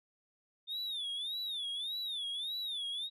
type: tone with vibrato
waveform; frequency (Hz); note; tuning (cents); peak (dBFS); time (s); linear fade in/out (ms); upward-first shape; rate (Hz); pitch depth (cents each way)
sine; 3595; A7; +36; -33; 0.67-3.1; 50; sine; 1.7; 160
effects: tanh soft clip ceiling -35 dBFS